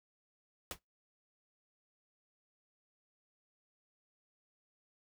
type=noise with exponential decay; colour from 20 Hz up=pink; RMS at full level=-35 dBFS; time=0.71-0.79 s; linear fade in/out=1 ms; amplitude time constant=16 ms; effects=noise-tail reverb RT60 0.2 s tail -26 dB re dry